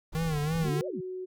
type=noise; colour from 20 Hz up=brown; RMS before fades=-40 dBFS; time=0.12-0.7 s; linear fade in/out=10 ms
type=tone with vibrato; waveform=square; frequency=155.56 Hz; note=D#3; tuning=in tune; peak=-28 dBFS; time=0.15-0.81 s; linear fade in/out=0 ms; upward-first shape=sine; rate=3 Hz; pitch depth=110 cents each way
type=exponential two-way sweep; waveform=sine; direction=up then down; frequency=138.4 to 637 to 138.4 Hz; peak=-34 dBFS; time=0.58-1.01 s; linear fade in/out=10 ms; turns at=0.87 s
type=tone; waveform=sine; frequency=370 Hz; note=F#4; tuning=in tune; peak=-34 dBFS; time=0.64-1.26 s; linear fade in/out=20 ms
effects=none